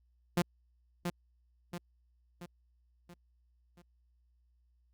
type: tone with echo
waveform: sawtooth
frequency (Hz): 174.61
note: F3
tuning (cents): 0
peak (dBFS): -22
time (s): 0.37-0.42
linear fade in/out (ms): 5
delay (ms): 680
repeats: 5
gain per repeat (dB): -6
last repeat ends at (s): 3.82
effects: added 60 Hz sine -67 dBFS peak until 4.93 s + Opus 48 kbps